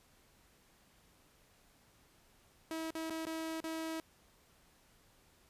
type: tone with dropouts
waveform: sawtooth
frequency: 322.5 Hz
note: E4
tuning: 38 cents flat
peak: -34 dBFS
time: 2.71-4 s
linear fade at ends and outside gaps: 1 ms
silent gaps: 2.906-2.952 / 3.099-3.105 / 3.253-3.268 / 3.604-3.641 s
effects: pink hiss -67 dBFS RMS until 5.49 s + resampled to 32000 Hz